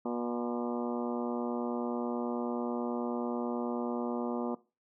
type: harmonic tone with a mistuned harmonic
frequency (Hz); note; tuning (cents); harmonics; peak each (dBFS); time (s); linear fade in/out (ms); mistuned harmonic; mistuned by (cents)
120; B2; -49; 2 / 3 / 4 / 5 / 6 / 7 / 8 / 9 / 10; -34 / -38 / -40 / -42 / -44 / -45 / -46 / -47 / -48; 0.05-4.55; 5; 9; -50
effects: noise-tail reverb RT60 0.3 s tail -20 dB re dry